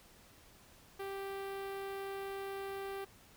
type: tone with notch filter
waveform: sawtooth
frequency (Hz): 392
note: G4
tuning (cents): 0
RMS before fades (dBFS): -42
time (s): 0.99-3.05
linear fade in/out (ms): 10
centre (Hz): 6500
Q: 0.62
effects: pink hiss -61 dBFS RMS until 3.36 s